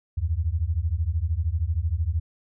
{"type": "beating tone pair", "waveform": "sine", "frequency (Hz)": [75.6, 88.6], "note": ["D#2", "F2"], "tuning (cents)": [-49, 25], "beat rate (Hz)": 13, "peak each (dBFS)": -25, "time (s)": [0.17, 2.2], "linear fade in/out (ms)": 10, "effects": []}